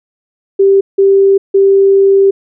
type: tone bursts at uneven times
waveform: sine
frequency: 392 Hz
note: G4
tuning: in tune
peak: -4 dBFS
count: 3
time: 0.59-0.81 / 0.98-1.38 / 1.54-2.31 s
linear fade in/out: 10 ms
effects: none